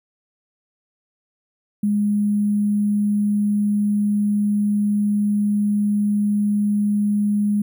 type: tone with sample-and-hold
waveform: sine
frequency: 206.4 Hz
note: G#3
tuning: 10 cents flat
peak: -16 dBFS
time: 1.83-7.62 s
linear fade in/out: 5 ms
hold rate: 11025 Hz
effects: none